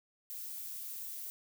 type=noise; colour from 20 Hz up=violet; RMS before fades=-43 dBFS; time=0.3-1.3 s; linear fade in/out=0 ms; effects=none